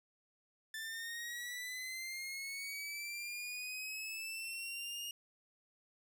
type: linear sweep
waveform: sawtooth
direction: up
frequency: 1760 to 2854 Hz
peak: -38 dBFS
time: 0.74-5.11 s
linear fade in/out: 2 ms
effects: none

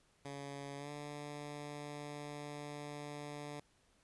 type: tone with pitch glide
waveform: 10% pulse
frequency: 140.9 to 146.63 Hz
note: C#3 to D3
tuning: +29 to -2 cents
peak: -36 dBFS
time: 0.25-3.6 s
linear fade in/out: 2 ms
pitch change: +69 cents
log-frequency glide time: 0.77-0.9 s
effects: pink hiss -72 dBFS RMS until 4.03 s + resampled to 24000 Hz

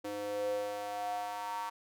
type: tone with high-pass filter sweep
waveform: square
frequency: 102.8 Hz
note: G#2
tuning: 17 cents flat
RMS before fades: -37 dBFS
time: 0.04-1.7 s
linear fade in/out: 10 ms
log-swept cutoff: 400 to 990 Hz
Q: 7.3
effects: none

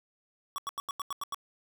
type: tone bursts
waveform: square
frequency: 1127 Hz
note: C#6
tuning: 28 cents sharp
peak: -33 dBFS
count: 8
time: 0.56-1.345 s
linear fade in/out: 0 ms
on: 22 ms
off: 87 ms
effects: none

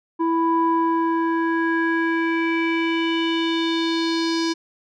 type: tone with low-pass filter sweep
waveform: square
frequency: 330 Hz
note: E4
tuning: 2 cents sharp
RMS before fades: -21 dBFS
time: 0.19-4.54 s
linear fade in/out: 20 ms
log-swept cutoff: 840 to 5200 Hz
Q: 3.8
effects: none

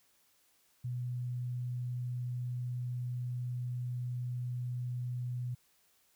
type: tone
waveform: sine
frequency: 123.47 Hz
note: B2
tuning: in tune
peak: -34 dBFS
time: 0.84-5.55 s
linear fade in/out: 10 ms
effects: white hiss -70 dBFS RMS until 6.15 s

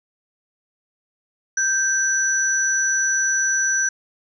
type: tone pair together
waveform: sine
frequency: 1568 / 5920 Hz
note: G6 / F#8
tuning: 0 / 0 cents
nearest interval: octave + major seventh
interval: 2300 cents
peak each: -20 dBFS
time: 1.57-3.89 s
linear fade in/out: 5 ms
effects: none

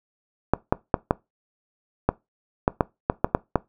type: clicks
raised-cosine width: 1 ms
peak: -3 dBFS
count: 11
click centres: 0.536 / 0.725 / 0.942 / 1.109 / 2.09 / 2.679 / 2.808 / 3.099 / 3.245 / 3.349 / 3.557 s
effects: noise-tail reverb RT60 0.2 s tail -21 dB re dry

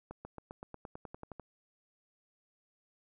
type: accelerating click train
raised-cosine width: 1 ms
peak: -30 dBFS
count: 13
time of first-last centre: 0.11-1.397 s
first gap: 140 ms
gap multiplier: 0.95
effects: none

